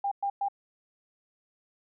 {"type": "tone bursts", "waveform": "sine", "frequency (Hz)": 799, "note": "G5", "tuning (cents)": 33, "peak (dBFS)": -26, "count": 3, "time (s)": [0.04, 0.485], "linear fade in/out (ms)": 5, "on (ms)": 75, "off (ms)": 110, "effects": []}